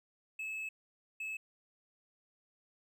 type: tone bursts at uneven times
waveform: triangle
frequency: 2596 Hz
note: E7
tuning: 27 cents flat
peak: -36 dBFS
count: 2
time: 0.39-0.69 / 1.2-1.37 s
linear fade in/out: 5 ms
effects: none